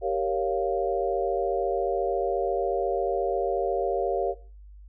sine chord, G half-diminished seventh, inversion none, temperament equal, 392 / 466.2 / 554.4 / 698.5 Hz, G4 / Bb4 / Db5 / F5, 0 / 0 / 0 / 0 cents, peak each -29 dBFS, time 0.01-4.35 s, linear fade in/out 50 ms, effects noise-tail reverb RT60 0.4 s tail -18 dB re dry + added 50 Hz sine -44 dBFS peak until 4.88 s

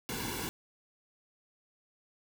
pink noise with comb filter, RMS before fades -37 dBFS, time 0.09-0.49 s, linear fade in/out 0 ms, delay 1.6 ms, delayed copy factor -0.8, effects none

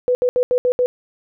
sine tone bursts at uneven times, 496.5 Hz, B4, 9 cents sharp, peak -13 dBFS, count 6, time 0.08-0.15 / 0.22-0.29 / 0.36-0.43 / 0.51-0.58 / 0.65-0.72 / 0.79-0.86 s, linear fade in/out 0 ms, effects none

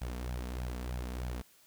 sawtooth tone with flanger, 61.7 Hz, B1, 1 cent flat, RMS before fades -38 dBFS, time 0.01-1.42 s, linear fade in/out 10 ms, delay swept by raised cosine 1.2 to 4.5 ms, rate 3.2 Hz, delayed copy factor +0.6, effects white hiss -63 dBFS RMS until 1.66 s

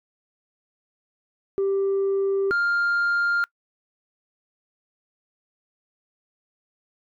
sine tone pair in turn, 392 / 1400.8 Hz, G4 / F6, 0 / +5 cents, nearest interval octave + minor seventh, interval 2205 cents, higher second, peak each -18 / -17 dBFS, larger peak second, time 1.58-2.51 / 2.51-3.44 s, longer neither, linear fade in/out 0 ms, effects noise-tail reverb RT60 0.1 s tail -26 dB re dry + tanh soft clip ceiling -18 dBFS

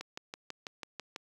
click train, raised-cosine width 0.2 ms, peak -22 dBFS, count 8, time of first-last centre 0.01-1.161 s, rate 6.08 Hz, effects high-pass 150 Hz 12 dB/octave + 9-bit

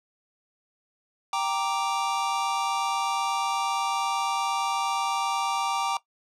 square chord, G minor, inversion none, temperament equal, 784 / 932.3 / 1174.7 Hz, G5 / Bb5 / D6, 0 / 0 / 0 cents, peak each -30 dBFS, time 1.33-5.97 s, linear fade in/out 2 ms, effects noise-tail reverb RT60 0.1 s tail -17 dB re dry + low-pass 8000 Hz 12 dB/octave

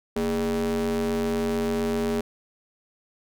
square ring-modulated tone, 91.4 Hz, F#2, 21 cents flat, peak -21 dBFS, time 0.16-2.21 s, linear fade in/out 5 ms, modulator 322 Hz, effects none

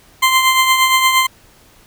20% pulse tone with tremolo, 1043 Hz, C6, 6 cents flat, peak -3 dBFS, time 0.22-1.27 s, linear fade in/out 10 ms, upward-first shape triangle, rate 8.6 Hz, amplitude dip 55%, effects pink hiss -48 dBFS RMS until 1.86 s

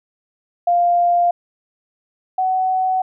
sine tone pair in turn, 698.5 / 748.9 Hz, F5 / F#5, 0 / +21 cents, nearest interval minor second, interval 121 cents, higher second, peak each -12 / -15 dBFS, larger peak first, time 0.67-1.31 / 2.38-3.02 s, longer neither, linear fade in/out 5 ms, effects none

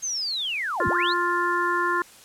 sine linear two-way sweep, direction down then up, 6500 to 50.7 to 4472 Hz, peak -25 dBFS, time 0.02-1.14 s, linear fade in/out 20 ms, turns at 0.88 s
harmonic tone, 350.4 Hz, F4, 6 cents sharp, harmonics 1 / 3 / 4 / 5, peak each -28 / -24 / -27 / -28 dBFS, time 0.8-2.02 s, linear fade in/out 2 ms
effects white hiss -49 dBFS RMS until 2.24 s + low-pass 11000 Hz 12 dB/octave

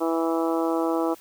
harmonic tone, 164.4 Hz, E3, 4 cents flat, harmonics 2 / 3 / 4 / 5 / 6 / 7 / 8, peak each -24 / -28 / -30 / -32 / -34 / -35 / -36 dBFS, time 0-1.15 s, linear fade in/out 20 ms, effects white hiss -51 dBFS RMS until 1.2 s

